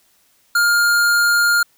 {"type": "tone", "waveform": "square", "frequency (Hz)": 1410, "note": "F6", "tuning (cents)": 16, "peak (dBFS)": -13, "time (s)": [0.55, 1.63], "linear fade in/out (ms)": 5, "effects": ["white hiss -58 dBFS RMS until 1.77 s"]}